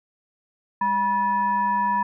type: tone with frequency modulation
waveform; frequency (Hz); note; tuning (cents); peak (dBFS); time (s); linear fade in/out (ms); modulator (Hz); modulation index
sine; 971; B5; -30; -19; 0.81-2.03; 5; 769; 0.48
effects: none